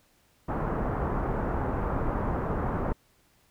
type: low-pass noise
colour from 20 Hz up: pink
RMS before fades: -29 dBFS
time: 0.48-2.93 s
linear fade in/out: 10 ms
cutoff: 1300 Hz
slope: 24 dB/octave
effects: pink hiss -65 dBFS RMS until 3.5 s